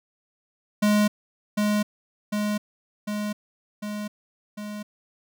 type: tone with echo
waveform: square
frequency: 209 Hz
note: G#3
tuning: 11 cents sharp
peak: -18 dBFS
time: 0.82-1.08 s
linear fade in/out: 10 ms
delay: 750 ms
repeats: 5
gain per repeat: -3 dB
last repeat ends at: 4.83 s
effects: none